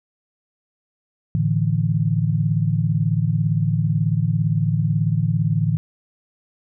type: chord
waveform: sine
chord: A suspended fourth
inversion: none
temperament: equal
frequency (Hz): 110 / 146.83 / 164.81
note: A2 / D3 / E3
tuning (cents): 0 / 0 / 0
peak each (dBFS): -21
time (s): 1.35-5.77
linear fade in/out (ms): 0
effects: none